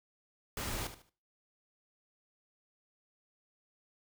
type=noise with echo; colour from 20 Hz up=pink; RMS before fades=-38 dBFS; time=0.57-0.87 s; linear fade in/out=2 ms; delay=75 ms; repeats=3; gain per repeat=-11 dB; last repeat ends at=1.095 s; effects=noise-tail reverb RT60 0.4 s tail -20 dB re dry